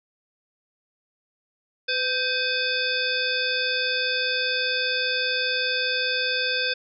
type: harmonic tone with a mistuned harmonic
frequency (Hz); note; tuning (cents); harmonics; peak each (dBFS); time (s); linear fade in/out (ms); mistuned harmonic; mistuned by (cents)
505; B4; +39; 1 / 3 / 5 / 7 / 9 / 10; -31 / -27 / -29 / -29 / -31 / -31; 1.88-6.74; 10; 3; +55
effects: none